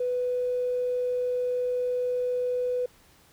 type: tone with tanh clipping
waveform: triangle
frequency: 496.6 Hz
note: B4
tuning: 9 cents sharp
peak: -24 dBFS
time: 0-2.86 s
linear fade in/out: 5 ms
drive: 2 dB
effects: pink hiss -58 dBFS RMS until 3.32 s